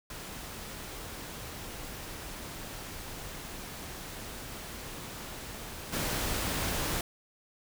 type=noise with level steps; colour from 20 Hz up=pink; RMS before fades=-42 / -32 dBFS; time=0.1-7.01 s; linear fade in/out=2 ms; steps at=5.92 s; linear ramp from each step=20 ms; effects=none